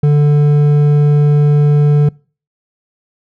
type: tone with hard clipping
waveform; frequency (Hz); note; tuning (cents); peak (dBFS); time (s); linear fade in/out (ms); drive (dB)
triangle; 146.83; D3; 0; -8; 0.03-2.09; 5; 10
effects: noise-tail reverb RT60 0.4 s tail -26 dB re dry